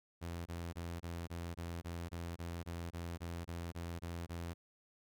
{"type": "tone bursts", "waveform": "sawtooth", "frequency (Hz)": 85.2, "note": "F2", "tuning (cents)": -42, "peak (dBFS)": -37, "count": 16, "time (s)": [0.21, 4.54], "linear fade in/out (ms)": 20, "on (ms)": 250, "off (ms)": 22, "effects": []}